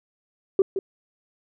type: tone with echo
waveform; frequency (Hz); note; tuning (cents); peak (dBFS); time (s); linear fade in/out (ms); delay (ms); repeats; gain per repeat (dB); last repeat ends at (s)
sine; 385.8; G4; -28; -12; 0.59-0.62; 2; 170; 1; -10; 0.79
effects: tanh soft clip ceiling -9 dBFS

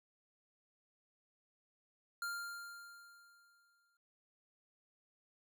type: tone with exponential decay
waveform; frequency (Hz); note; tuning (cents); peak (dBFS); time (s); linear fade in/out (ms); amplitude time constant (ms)
square; 1396.9; F6; 0; -38; 2.22-3.97; 2; 380
effects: none

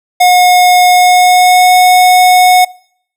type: tone with pitch glide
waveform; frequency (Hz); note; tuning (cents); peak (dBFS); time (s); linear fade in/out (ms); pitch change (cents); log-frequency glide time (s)
square; 723 to 731; F#5 to F#5; -40 to -21; -4; 0.2-2.65; 10; +19; 0.89-1.75
effects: noise-tail reverb RT60 0.6 s tail -22 dB re dry

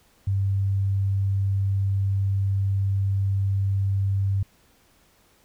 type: tone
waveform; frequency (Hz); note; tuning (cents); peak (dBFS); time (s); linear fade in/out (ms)
sine; 98; G2; 0; -20; 0.27-4.43; 5
effects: pink hiss -60 dBFS RMS until 5.44 s

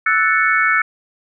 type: chord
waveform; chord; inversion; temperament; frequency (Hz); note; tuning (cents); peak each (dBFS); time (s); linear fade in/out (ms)
sine; F# minor seventh; third; equal; 1318.5 / 1480 / 1760 / 2217; E6 / F#6 / A6 / C#7; 0 / 0 / 0 / 0; -18; 0.06-0.82; 5
effects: none

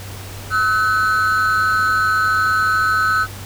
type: ring-modulated tone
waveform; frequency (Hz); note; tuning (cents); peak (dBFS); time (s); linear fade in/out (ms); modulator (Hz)
triangle; 1396.9; F6; 0; -9; 0.5-3.27; 50; 107
effects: added 97 Hz sine -32 dBFS peak until 3.45 s + pink hiss -35 dBFS RMS until 3.45 s

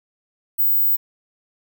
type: tone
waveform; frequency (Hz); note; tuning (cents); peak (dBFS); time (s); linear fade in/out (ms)
sine; 16000; B9; +21; -14; 0.58-0.97; 20
effects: none

